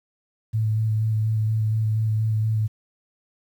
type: tone with vibrato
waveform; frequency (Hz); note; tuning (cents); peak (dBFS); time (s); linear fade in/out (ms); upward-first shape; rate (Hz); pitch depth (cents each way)
sine; 109.4; A2; -9; -19; 0.53-2.68; 20; square; 4.2; 14
effects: 9-bit